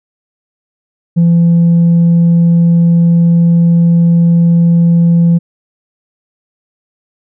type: tone with tanh clipping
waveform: triangle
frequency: 169.6 Hz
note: E3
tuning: 50 cents sharp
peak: -5 dBFS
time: 1.16-5.39 s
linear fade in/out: 20 ms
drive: 6 dB
effects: none